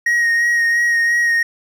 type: tone with vibrato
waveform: triangle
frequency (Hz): 1878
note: A#6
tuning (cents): +12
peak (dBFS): -11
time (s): 0.06-1.43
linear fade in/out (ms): 5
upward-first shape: sine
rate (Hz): 2.9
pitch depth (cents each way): 21
effects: none